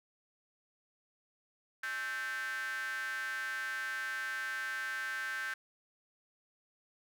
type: tone with high-pass filter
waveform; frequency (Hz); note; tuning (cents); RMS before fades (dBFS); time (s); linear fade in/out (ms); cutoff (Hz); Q
square; 120; B2; -49; -38; 1.83-5.54; 5; 1600; 9.1
effects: none